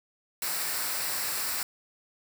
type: noise with comb filter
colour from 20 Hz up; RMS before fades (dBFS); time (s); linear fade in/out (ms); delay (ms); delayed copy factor
white; -31; 0.42-1.63; 2; 0.31; -0.55
effects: none